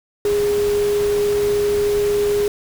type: tone in noise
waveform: sine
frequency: 411.2 Hz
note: G#4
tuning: 17 cents flat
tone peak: -15 dBFS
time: 0.25-2.48 s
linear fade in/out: 2 ms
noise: pink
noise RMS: -30 dBFS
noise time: 0.25-2.48 s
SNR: +12 dB
effects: none